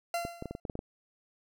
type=tone with exponential decay; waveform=40% pulse; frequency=686 Hz; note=F5; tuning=31 cents flat; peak=-27 dBFS; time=0.14-0.6 s; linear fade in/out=2 ms; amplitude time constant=99 ms
type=clicks; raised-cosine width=2 ms; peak=-23 dBFS; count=9; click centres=0.251 / 0.424 / 0.457 / 0.51 / 0.551 / 0.652 / 0.698 / 0.754 / 0.791 s
effects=none